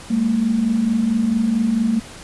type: tone pair together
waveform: sine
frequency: 203.5 / 228 Hz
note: G#3 / A#3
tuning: -35 / -38 cents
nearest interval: major second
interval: 197 cents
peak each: -22 / -16 dBFS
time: 0.1-2 s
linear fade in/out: 10 ms
effects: pink hiss -38 dBFS RMS until 2.23 s + resampled to 24000 Hz